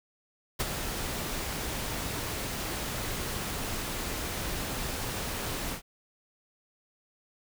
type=noise with ADSR envelope; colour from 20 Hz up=pink; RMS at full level=-27 dBFS; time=0.59-5.82 s; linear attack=17 ms; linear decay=25 ms; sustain=-7 dB; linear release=100 ms; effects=none